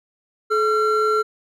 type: tone pair together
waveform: triangle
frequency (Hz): 429.6 / 1365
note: A4 / F6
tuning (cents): -41 / -40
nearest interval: octave + minor sixth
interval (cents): 2001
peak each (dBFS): -17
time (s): 0.5-1.23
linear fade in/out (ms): 20
effects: none